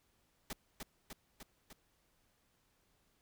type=noise with echo; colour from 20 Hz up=pink; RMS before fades=-42 dBFS; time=0.5-0.53 s; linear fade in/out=2 ms; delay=300 ms; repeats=4; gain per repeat=-3 dB; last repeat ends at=1.73 s; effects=pink hiss -75 dBFS RMS until 3.21 s